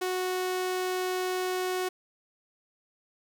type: tone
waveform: sawtooth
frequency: 368.2 Hz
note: F#4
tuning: 8 cents flat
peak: -24 dBFS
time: 0.01-1.89 s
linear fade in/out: 10 ms
effects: 10-bit